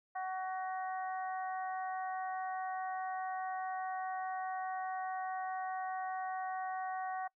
harmonic tone, 374.6 Hz, F#4, 21 cents sharp, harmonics 2 / 3 / 4 / 5, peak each -37 / -45 / -49 / -49 dBFS, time 0.15-7.28 s, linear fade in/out 10 ms, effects noise-tail reverb RT60 0.1 s tail -24 dB re dry

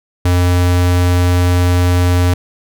square tone, 89 Hz, F2, 33 cents sharp, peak -10 dBFS, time 0.25-2.34 s, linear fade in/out 5 ms, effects none

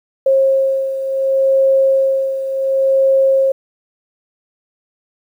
sine beating tone pair, 537 / 537.69 Hz, C5 / C5, +45 / +47 cents, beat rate 0.69 Hz, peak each -12 / -18 dBFS, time 0.26-3.52 s, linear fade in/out 5 ms, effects 8-bit

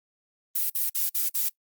violet noise bursts, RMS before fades -26 dBFS, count 5, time 0.55-1.492 s, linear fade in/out 10 ms, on 150 ms, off 48 ms, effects noise-tail reverb RT60 0.1 s tail -23 dB re dry + Opus 32 kbps

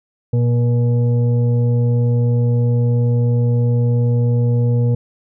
sine tone with frequency modulation, 120 Hz, B2, 49 cents flat, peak -12 dBFS, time 0.33-4.95 s, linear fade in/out 5 ms, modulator 359 Hz, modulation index 0.5, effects none

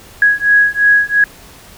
sine beating tone pair, 1661.2 / 1664.1 Hz, G#6 / G#6, 0 / +3 cents, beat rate 2.9 Hz, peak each -11 dBFS, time 0.22-1.24 s, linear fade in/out 2 ms, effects pink hiss -39 dBFS RMS until 1.77 s

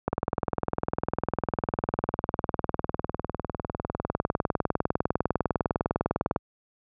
click train, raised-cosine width 1 ms, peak -10 dBFS, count 126, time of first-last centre 0.08-6.361 s, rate 19.9 Hz, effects high-pass 60 Hz 12 dB/octave

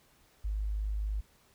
sine tone, 51.91 Hz, G#1, in tune, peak -30 dBFS, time 0.44-1.21 s, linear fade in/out 10 ms, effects pink hiss -65 dBFS RMS until 1.54 s

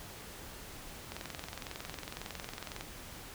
click train, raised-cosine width 0.2 ms, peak -23 dBFS, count 38, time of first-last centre 1.12-2.809 s, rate 21.9 Hz, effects pink hiss -48 dBFS RMS until 3.34 s

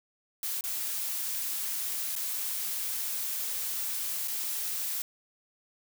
blue noise with dropouts, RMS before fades -33 dBFS, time 0.43-5.02 s, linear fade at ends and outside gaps 1 ms, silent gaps 0.609-0.639 / 2.154-2.162 / 4.276-4.281 s, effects none

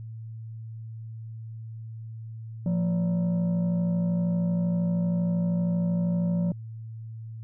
sine tone with frequency modulation, 174.1 Hz, F3, 5 cents flat, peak -21 dBFS, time 2.66-6.52 s, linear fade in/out 2 ms, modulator 401 Hz, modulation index 0.36, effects tanh soft clip ceiling -20 dBFS + added 112 Hz sine -36 dBFS peak until 7.43 s

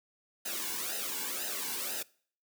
white noise with flanger, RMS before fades -36 dBFS, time 0.45-2.03 s, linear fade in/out 10 ms, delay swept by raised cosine 0.88 to 1.62 ms, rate 2 Hz, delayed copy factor -0.75, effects noise-tail reverb RT60 0.5 s tail -23 dB re dry + high-pass 200 Hz 12 dB/octave

